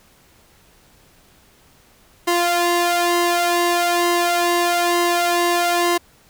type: tone with flanger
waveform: sawtooth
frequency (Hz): 347.9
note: F4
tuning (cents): -7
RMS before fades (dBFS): -18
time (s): 2.27-5.98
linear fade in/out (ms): 10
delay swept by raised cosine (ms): 1 to 1.83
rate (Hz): 1.1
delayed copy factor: +0.75
effects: pink hiss -53 dBFS RMS until 6.29 s